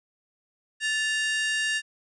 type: harmonic tone with a mistuned harmonic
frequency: 932.3 Hz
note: A#5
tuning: in tune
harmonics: 2 / 3 / 4 / 5 / 6 / 7 / 8 / 9 / 10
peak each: -26 / -30 / -37 / -39 / -39 / -42 / -39 / -43 / -42 dBFS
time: 0.8-1.82 s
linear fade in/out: 50 ms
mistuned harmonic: 2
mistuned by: -110 cents
effects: none